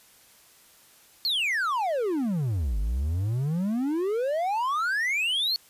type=exponential two-way sweep; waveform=triangle; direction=down then up; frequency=4466 to 48.47 to 4466 Hz; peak=-22 dBFS; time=1.25-5.56 s; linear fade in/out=0 ms; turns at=2.79 s; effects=white hiss -56 dBFS RMS until 5.69 s + resampled to 32000 Hz